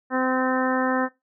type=harmonic tone; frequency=258 Hz; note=C4; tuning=24 cents flat; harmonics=1 / 2 / 3 / 4 / 5 / 6 / 7; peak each=-24 / -27 / -29 / -30 / -31 / -32 / -32 dBFS; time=0.1-1.09 s; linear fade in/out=50 ms; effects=noise-tail reverb RT60 0.2 s tail -17 dB re dry